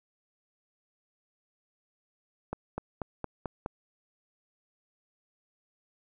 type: accelerating click train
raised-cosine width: 1 ms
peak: -19 dBFS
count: 6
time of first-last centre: 2.53-3.661 s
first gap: 250 ms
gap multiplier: 0.95
effects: none